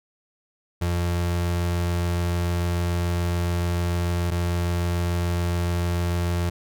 35% pulse tone pair in turn, 86.9 / 86.9 Hz, F2 / F2, -8 / -8 cents, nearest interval unison, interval 0 cents, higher neither, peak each -20 dBFS, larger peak neither, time 0.81-4.31 / 4.31-6.5 s, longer first, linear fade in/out 10 ms, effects none

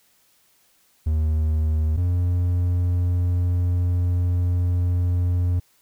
triangle tone pair in turn, 78 / 88.63 Hz, D#2 / F2, +5 / +26 cents, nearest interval major second, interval 221 cents, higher second, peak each -16 dBFS, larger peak neither, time 1.06-1.97 / 1.97-5.6 s, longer second, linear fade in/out 10 ms, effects white hiss -61 dBFS RMS until 5.81 s

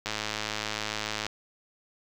click train, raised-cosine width 0.2 ms, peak -13 dBFS, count 130, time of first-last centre 0.06-1.266 s, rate 107 Hz, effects 7-bit

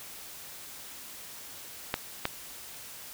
clicks, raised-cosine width 0.3 ms, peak -11 dBFS, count 2, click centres 1.941 / 2.254 s, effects white hiss -45 dBFS RMS until 3.13 s

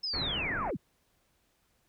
sine linear sweep, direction down, 5280 to 87.31 Hz, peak -31 dBFS, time 0.03-0.77 s, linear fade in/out 10 ms
pink low-pass noise, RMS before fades -38 dBFS, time 0.13-0.71 s, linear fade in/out 10 ms, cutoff 2400 Hz, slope 96 dB/octave
effects pink hiss -72 dBFS RMS until 1.88 s

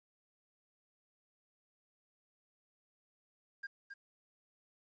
triangle tone with echo, 1609 Hz, G6, 45 cents sharp, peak -38 dBFS, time 3.63-3.67 s, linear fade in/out 10 ms, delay 270 ms, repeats 1, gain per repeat -6 dB, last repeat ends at 3.94 s, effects resampled to 16000 Hz + 12-bit

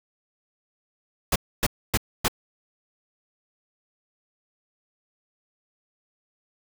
pink noise bursts, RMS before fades -21 dBFS, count 4, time 1.32-2.282 s, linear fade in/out 5 ms, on 38 ms, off 270 ms, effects none

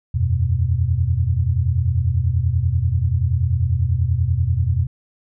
sine chord, E suspended second, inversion none, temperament just, 82.41 / 92.71 / 123.61 Hz, E2 / F#2 / B2, 0 / +4 / +2 cents, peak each -20 dBFS, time 0.14-4.87 s, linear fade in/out 10 ms, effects none

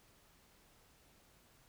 silence, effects pink hiss -67 dBFS RMS until 1.68 s

